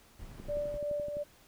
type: noise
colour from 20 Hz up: brown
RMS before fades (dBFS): -46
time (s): 0.19-0.78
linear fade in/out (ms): 5
type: click train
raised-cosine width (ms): 3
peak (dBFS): -33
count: 10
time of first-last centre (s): 0.4-1.169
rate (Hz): 11.7
type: tone with tremolo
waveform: sine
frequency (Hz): 586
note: D5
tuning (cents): -4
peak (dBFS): -30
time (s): 0.48-1.24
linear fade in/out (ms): 20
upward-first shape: triangle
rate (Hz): 2.8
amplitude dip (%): 50
effects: pink hiss -61 dBFS RMS until 1.47 s